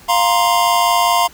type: chord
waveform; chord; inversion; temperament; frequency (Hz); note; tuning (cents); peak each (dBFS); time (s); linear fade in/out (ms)
square; F suspended fourth; none; equal with one note detuned; 698.5 / 941.5 / 1046.5; F5 / Bb5 / C6; 0 / +17 / 0; -17; 0.08-1.28; 20
effects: pink hiss -43 dBFS RMS until 1.33 s